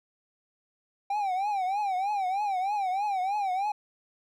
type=tone with vibrato; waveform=triangle; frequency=784 Hz; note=G5; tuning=in tune; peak=-24 dBFS; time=1.1-3.72 s; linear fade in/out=5 ms; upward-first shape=triangle; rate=3.2 Hz; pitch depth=150 cents each way; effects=none